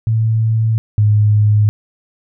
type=tone pair in turn; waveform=sine; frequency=111.6 / 105.34 Hz; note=A2 / G#2; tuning=+25 / +25 cents; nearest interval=minor second; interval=100 cents; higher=first; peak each=-11 / -8 dBFS; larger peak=second; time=0.07-0.78 / 0.98-1.69 s; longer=neither; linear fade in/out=0 ms; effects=none